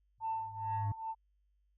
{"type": "tone with exponential growth", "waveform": "sine", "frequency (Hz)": 104, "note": "G#2", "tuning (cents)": 3, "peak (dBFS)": -28, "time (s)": [0.18, 0.92], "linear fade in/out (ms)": 5, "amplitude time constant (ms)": 160}
{"type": "tone with tremolo", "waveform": "sine", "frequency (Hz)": 892, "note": "A5", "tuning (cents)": 23, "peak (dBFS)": -31, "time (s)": [0.2, 1.15], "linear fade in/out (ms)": 50, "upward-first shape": "triangle", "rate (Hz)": 2.3, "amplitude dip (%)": 85}
{"effects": ["tanh soft clip ceiling -28 dBFS", "added 50 Hz sine -70 dBFS peak until 1.77 s"]}